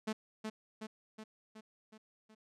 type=tone with echo; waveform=sawtooth; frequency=217.5 Hz; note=A3; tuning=20 cents flat; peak=-30 dBFS; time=0.07-0.13 s; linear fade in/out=10 ms; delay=370 ms; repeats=6; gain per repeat=-4 dB; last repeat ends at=2.35 s; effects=low-pass 8000 Hz 12 dB/octave